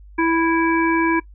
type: harmonic tone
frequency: 329.6 Hz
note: E4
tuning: in tune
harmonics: 1 / 3 / 5 / 7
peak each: -17 / -22 / -24 / -25 dBFS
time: 0.18-1.2 s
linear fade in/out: 10 ms
effects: noise-tail reverb RT60 0.1 s tail -20 dB re dry + added 50 Hz sine -40 dBFS peak until 1.34 s